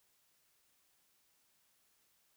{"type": "silence", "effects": ["white hiss -74 dBFS RMS until 2.36 s"]}